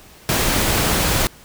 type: noise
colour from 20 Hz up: pink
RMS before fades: -18 dBFS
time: 0.29-1.27 s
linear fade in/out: 0 ms
effects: pink hiss -45 dBFS RMS until 1.44 s